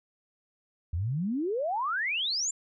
sine exponential sweep, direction up, 77 to 7459 Hz, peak -27 dBFS, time 0.93-2.51 s, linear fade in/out 5 ms, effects none

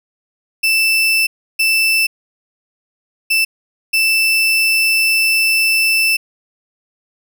35% pulse tone bursts at uneven times, 2652 Hz, E7, 10 cents sharp, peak -10 dBFS, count 4, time 0.63-1.27 / 1.59-2.07 / 3.3-3.45 / 3.93-6.17 s, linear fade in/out 10 ms, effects none

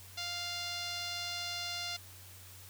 5% pulse tone with low-pass filter, 699 Hz, F5, 1 cent sharp, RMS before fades -39 dBFS, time 0.17-1.97 s, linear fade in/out 10 ms, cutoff 4600 Hz, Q 1.9, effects added 93 Hz sine -54 dBFS peak until 2.69 s + white hiss -54 dBFS RMS until 2.69 s

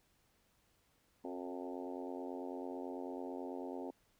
harmonic tone with a mistuned harmonic, 89.1 Hz, F2, 35 cents sharp, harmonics 3 / 4 / 5 / 6 / 7 / 8 / 9 / 10, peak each -45 / -47 / -49 / -51 / -52 / -53 / -54 / -55 dBFS, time 1.24-3.91 s, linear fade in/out 5 ms, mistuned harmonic 4, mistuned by +27 cents, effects pink hiss -74 dBFS RMS until 4.19 s

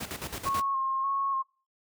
pink noise with tremolo, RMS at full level -35 dBFS, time 0-0.62 s, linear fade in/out 10 ms, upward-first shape square, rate 9.2 Hz, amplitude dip 70%
sine tone with vibrato, 1083 Hz, C#6, 41 cents flat, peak -26 dBFS, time 0.45-1.43 s, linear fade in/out 20 ms, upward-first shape square, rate 1.7 Hz, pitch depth 24 cents each way
effects noise-tail reverb RT60 0.4 s tail -26 dB re dry + high-pass 60 Hz 12 dB/octave

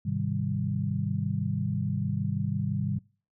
sine chord, Ab major seventh, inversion none, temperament equal with one note detuned, 103.83 / 130.13 / 155.56 / 196 Hz, Ab2 / C3 / Eb3 / G3, 0 / -9 / 0 / 0 cents, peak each -32 dBFS, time 0.05-2.99 s, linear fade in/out 10 ms, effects noise-tail reverb RT60 0.4 s tail -25 dB re dry

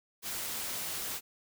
white noise, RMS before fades -37 dBFS, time 0.22-1.21 s, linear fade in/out 50 ms, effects none

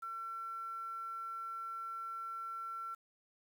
sine tone with quantisation, 1350 Hz, E6, 41 cents sharp, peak -40 dBFS, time 0.02-2.95 s, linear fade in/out 10 ms, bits 10, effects none

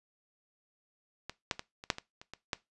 clicks, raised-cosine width 0.2 ms, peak -21 / -12 / -21 / -27 / -9 / -22 / -30 / -25 / -14 dBFS, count 9, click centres 1.296 / 1.512 / 1.594 / 1.839 / 1.902 / 1.984 / 2.215 / 2.336 / 2.532 s, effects noise-tail reverb RT60 0.2 s tail -19 dB re dry + resampled to 24000 Hz

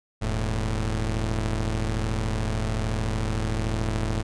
sawtooth tone pair together, 41.2 / 110 Hz, E1 / A2, 0 / 0 cents, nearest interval octave + perfect fourth, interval 1700 cents, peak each -23 / -23 dBFS, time 0.21-4.23 s, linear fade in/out 20 ms, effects resampled to 22050 Hz

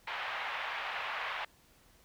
pink band-pass noise, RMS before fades -38 dBFS, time 0.07-1.45 s, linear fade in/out 5 ms, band 760 to 3000 Hz, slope 24 dB/octave, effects pink hiss -64 dBFS RMS until 2.04 s

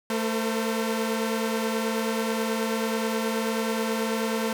sawtooth tone cluster, 222.5 / 454.3 / 516 Hz, A3 / A#4 / C5, +20 / -45 / -24 cents, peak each -23 / -27 / -28 dBFS, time 0.1-4.53 s, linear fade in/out 2 ms, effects none

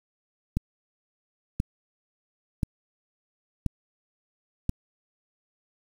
click train, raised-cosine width 5 ms, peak -12 dBFS, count 5, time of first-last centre 0.57-4.694 s, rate 0.97 Hz, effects 7-bit

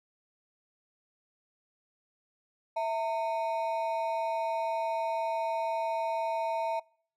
triangle ring-modulated tone, 784 Hz, G5, in tune, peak -23 dBFS, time 2.76-6.8 s, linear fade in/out 10 ms, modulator 127 Hz, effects noise-tail reverb RT60 0.5 s tail -25 dB re dry

